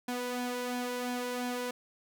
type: tone with flanger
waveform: sawtooth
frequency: 246.9 Hz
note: B3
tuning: in tune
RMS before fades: -35 dBFS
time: 0.08-1.71 s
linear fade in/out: 5 ms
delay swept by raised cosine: 1.2 to 2.12 ms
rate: 2.9 Hz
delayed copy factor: +0.55
effects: none